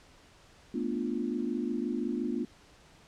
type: chord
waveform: sine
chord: B half-diminished seventh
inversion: third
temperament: equal with one note detuned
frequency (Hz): 220 / 245.7 / 293.7 / 349.2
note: A3 / B3 / D4 / F4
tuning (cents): 0 / -9 / 0 / 0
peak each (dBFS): -36 / -33 / -36 / -36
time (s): 0.74-2.45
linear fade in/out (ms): 5
effects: pink hiss -58 dBFS RMS until 3.07 s + low-pass 7000 Hz 12 dB/octave